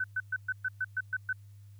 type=tone bursts; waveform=sine; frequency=1514 Hz; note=F#6; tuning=39 cents sharp; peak=-28 dBFS; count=9; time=0-1.329 s; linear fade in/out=5 ms; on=41 ms; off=120 ms; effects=added 101 Hz sine -49 dBFS peak until 1.79 s + white hiss -71 dBFS RMS until 1.79 s